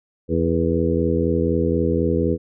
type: harmonic tone with a mistuned harmonic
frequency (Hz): 84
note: E2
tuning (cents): +33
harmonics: 1 / 2 / 3 / 4 / 5 / 6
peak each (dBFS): -24 / -24 / -24 / -24 / -24 / -24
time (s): 0.28-2.38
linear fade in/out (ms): 50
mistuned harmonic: 6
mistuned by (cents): -46
effects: none